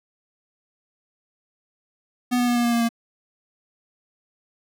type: tone with pitch steps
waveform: square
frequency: 246.9 / 244.3 / 241.8 / 239.3 / 236.8 / 234.4 / 232 Hz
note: B3 / B3 / B3 / A#3 / A#3 / A#3 / A#3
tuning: 0 / -19 / -36 / +46 / +27 / +10 / -8 cents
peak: -19 dBFS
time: 2.31-2.891 s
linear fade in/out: 20 ms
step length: 83 ms
effects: none